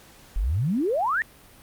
sine exponential sweep, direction up, 38.89 to 1906 Hz, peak -21 dBFS, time 0.36-1.22 s, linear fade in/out 0 ms, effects pink hiss -51 dBFS RMS until 1.62 s + Opus 48 kbps

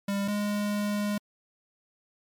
square tone pair in turn, 199.8 / 206.5 Hz, G3 / G#3, +33 / -10 cents, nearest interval minor second, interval 57 cents, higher second, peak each -27 / -27 dBFS, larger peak neither, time 0.08-0.28 / 0.28-1.18 s, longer second, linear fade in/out 5 ms, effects MP3 96 kbps

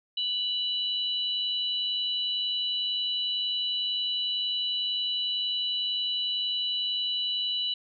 sine tone pair together, 2960 / 3951 Hz, F#7 / B7, 0 / 0 cents, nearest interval perfect fourth, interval 500 cents, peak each -28 / -31 dBFS, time 0.17-7.74 s, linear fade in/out 5 ms, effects none

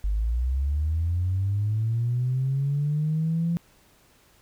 sine linear sweep, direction up, 48.54 to 171.5 Hz, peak -21 dBFS, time 0.04-3.57 s, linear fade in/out 0 ms, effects tanh soft clip ceiling -17 dBFS + pink hiss -59 dBFS RMS until 4.41 s

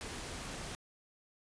pink noise, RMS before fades -43 dBFS, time 0.01-0.75 s, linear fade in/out 0 ms, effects resampled to 22050 Hz

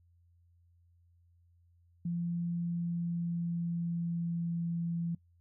sine tone with pitch glide, 171.6 to 169.14 Hz, F3 to E3, -30 to +45 cents, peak -31 dBFS, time 2.05-5.15 s, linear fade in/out 5 ms, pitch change -25 cents, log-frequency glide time 2.5-4.66 s, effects noise-tail reverb RT60 0.1 s tail -22 dB re dry + added 86 Hz sine -63 dBFS peak until 5.4 s

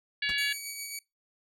harmonic tone, 566 Hz, C#5, 36 cents sharp, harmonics 3 / 4 / 5 / 6 / 7 / 8, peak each -31 / -33 / -35 / -37 / -38 / -39 dBFS, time 0.22-0.53 s, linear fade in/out 5 ms
pink noise with exponential decay, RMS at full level -35 dBFS, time 0.29-0.37 s, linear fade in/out 0 ms, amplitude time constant 17 ms
5% pulse tone with tremolo, 2266 Hz, C#7, 37 cents sharp, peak -24 dBFS, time 0.38-0.99 s, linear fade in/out 2 ms, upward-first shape sine, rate 7.4 Hz, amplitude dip 35%
effects noise-tail reverb RT60 0.2 s tail -23 dB re dry + low-pass 11000 Hz 12 dB/octave

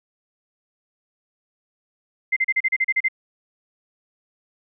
sine tone bursts, 2082 Hz, C7, 9 cents flat, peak -16 dBFS, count 10, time 2.32-3.085 s, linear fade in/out 10 ms, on 45 ms, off 35 ms, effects none

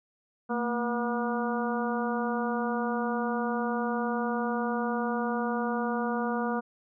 harmonic tone with a mistuned harmonic, 240.3 Hz, B3, 47 cents flat, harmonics 1 / 2 / 3 / 4 / 5 / 6, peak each -30 / -33 / -35 / -36 / -37 / -38 dBFS, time 0.49-6.61 s, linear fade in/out 20 ms, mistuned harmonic 1, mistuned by -78 cents, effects none

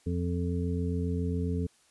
harmonic tone, 87.31 Hz, F2, in tune, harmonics 1 / 2 / 3 / 5, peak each -30 / -33 / -35 / -37 dBFS, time 0.06-1.67 s, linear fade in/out 10 ms, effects white hiss -64 dBFS RMS until 1.9 s + resampled to 24000 Hz

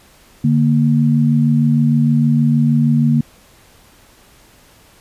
sine tone pair together, 146.64 / 233.1 Hz, D3 / A#3, -2 / 0 cents, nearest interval minor sixth, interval 802 cents, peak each -13 dBFS, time 0.44-3.21 s, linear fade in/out 5 ms, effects pink hiss -48 dBFS RMS until 5 s + resampled to 32000 Hz

